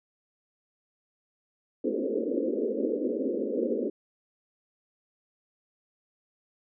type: band-pass noise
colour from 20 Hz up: white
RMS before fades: -29 dBFS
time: 1.84-3.9 s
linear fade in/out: 5 ms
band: 220 to 540 Hz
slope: 96 dB/octave
effects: none